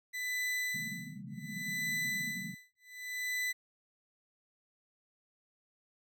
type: tone with tremolo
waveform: 40% pulse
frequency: 1997 Hz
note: B6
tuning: 19 cents sharp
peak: -31 dBFS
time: 0.13-3.53 s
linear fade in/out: 20 ms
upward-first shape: sine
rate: 0.67 Hz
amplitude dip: 100%
type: band-pass noise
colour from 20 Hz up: white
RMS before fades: -45 dBFS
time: 0.74-2.55 s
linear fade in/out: 10 ms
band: 130 to 240 Hz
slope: 96 dB/octave
effects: none